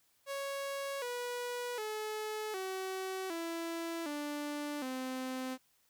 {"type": "tone with pitch steps", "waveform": "sawtooth", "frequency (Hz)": [554, 487.9, 429.7, 378.4, 333.2, 293.5, 258.5], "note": ["C#5", "B4", "A4", "F#4", "E4", "D4", "C4"], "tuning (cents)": [-1, -21, -41, 39, 19, -1, -21], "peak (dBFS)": -33, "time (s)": [0.26, 5.58], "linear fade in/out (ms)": 50, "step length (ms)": 760, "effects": ["white hiss -72 dBFS RMS until 5.89 s"]}